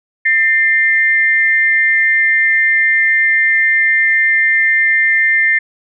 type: tone pair together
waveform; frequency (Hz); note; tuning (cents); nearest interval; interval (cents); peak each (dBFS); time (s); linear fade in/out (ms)
sine; 1801.9 / 2093; A6 / C7; +41 / 0; minor third; 259; -12; 0.25-5.59; 10
effects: none